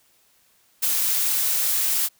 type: noise with ADSR envelope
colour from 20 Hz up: blue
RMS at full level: -20 dBFS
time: 0.82-2.09 s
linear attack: 16 ms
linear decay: 20 ms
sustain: -2 dB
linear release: 36 ms
effects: white hiss -61 dBFS RMS until 2.19 s